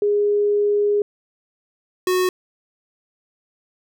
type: tone pair in turn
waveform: sine / square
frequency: 412.1 / 367.1 Hz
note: G#4 / F#4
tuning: -13 / -14 cents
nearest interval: major second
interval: 201 cents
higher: first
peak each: -15 / -17 dBFS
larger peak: first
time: 0.02-1.02 / 2.07-2.29 s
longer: first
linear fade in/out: 2 ms
effects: none